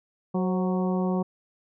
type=harmonic tone with a mistuned harmonic; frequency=185 Hz; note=F#3; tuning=in tune; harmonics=1 / 2 / 3 / 4 / 5 / 6; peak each=-24 / -30 / -34 / -36 / -38 / -40 dBFS; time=0.34-1.23 s; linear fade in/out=10 ms; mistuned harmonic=3; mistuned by=-50 cents; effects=none

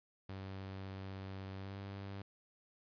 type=tone with pitch glide; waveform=sawtooth; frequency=96.2 to 98.68 Hz; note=G2 to G2; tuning=-32 to +12 cents; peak=-40 dBFS; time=0.29-2.22 s; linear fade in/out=5 ms; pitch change=+44 cents; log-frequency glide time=1.58-1.77 s; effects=resampled to 11025 Hz + 12-bit

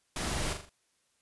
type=noise with echo; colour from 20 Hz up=pink; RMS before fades=-34 dBFS; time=0.16-0.53 s; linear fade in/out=2 ms; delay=41 ms; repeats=4; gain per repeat=-6 dB; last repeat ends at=0.694 s; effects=white hiss -73 dBFS RMS until 1.21 s + resampled to 24000 Hz

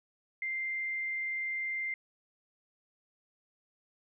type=tone; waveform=sine; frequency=2093 Hz; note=C7; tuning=in tune; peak=-32 dBFS; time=0.42-1.94 s; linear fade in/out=2 ms; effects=none

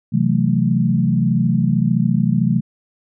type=chord; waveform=sine; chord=F# half-diminished seventh; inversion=second; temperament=equal with one note detuned; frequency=130.81 / 164.81 / 186.5 / 220 Hz; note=C3 / E3 / F#3 / A3; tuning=0 / 0 / +14 / 0 cents; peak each=-19 dBFS; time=0.12-2.61 s; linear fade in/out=20 ms; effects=none

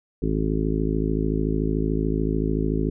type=harmonic tone; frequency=53.6 Hz; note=A1; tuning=45 cents flat; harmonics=1 / 2 / 3 / 4 / 5 / 6 / 7 / 8; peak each=-26 / -34 / -27 / -32 / -27 / -32 / -29 / -32 dBFS; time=0.22-2.9 s; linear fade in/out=5 ms; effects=none

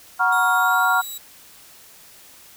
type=chord; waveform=sine; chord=Gb major seventh; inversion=none; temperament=equal with one note detuned; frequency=740 / 950.8 / 1108.7 / 1396.9 Hz; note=Gb5 / Bb5 / Db6 / F6; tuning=0 / +34 / 0 / 0 cents; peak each=-22 / -22 / -24 / -18 dBFS; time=0.19-1.02 s; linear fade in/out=20 ms
type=tone with pitch glide; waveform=5% pulse; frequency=3729 to 3890 Hz; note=A#7 to B7; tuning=0 to -27 cents; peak=-24 dBFS; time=0.32-1.18 s; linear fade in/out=5 ms; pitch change=+73 cents; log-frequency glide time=0.52-0.84 s
effects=white hiss -47 dBFS RMS until 2.56 s

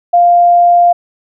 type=tone; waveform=sine; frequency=698.5 Hz; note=F5; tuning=in tune; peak=-4 dBFS; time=0.13-0.93 s; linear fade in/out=10 ms; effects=none

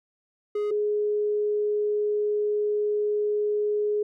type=tone pair in turn; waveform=triangle / sine; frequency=416.7 / 418.2 Hz; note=G#4 / G#4; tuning=+6 / +12 cents; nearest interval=unison; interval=6 cents; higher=second; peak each=-22 dBFS; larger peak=neither; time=0.55-0.71 / 0.71-4.03 s; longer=second; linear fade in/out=5 ms; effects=none

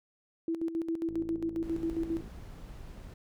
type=tone with tremolo; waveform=sine; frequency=329.6 Hz; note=E4; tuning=in tune; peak=-28 dBFS; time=0.48-2.21 s; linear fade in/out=2 ms; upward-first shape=square; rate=7.4 Hz; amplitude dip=65%
type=click train; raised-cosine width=3 ms; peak=-35 dBFS; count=66; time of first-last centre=1.09-2.278 s; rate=54.7 Hz
type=noise; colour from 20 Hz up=brown; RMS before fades=-45 dBFS; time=1.63-3.14 s; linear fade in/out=5 ms
effects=none

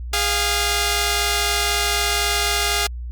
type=tone pair together; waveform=5% pulse; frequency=410.3 / 698.5 Hz; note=G#4 / F5; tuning=-21 / 0 cents; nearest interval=major sixth; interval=921 cents; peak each=-10 dBFS; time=0.13-2.87 s; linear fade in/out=5 ms; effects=added 60 Hz sine -27 dBFS peak until 3.11 s + Opus 48 kbps

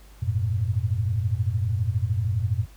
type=tone cluster; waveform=sine; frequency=90.5 / 104.8 / 117.4 Hz; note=F#2 / G#2 / A#2; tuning=-38 / +16 / +13 cents; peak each=-26 dBFS; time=0.22-2.66 s; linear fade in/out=10 ms; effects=added 50 Hz sine -46 dBFS peak until 2.76 s + pink hiss -55 dBFS RMS until 2.76 s

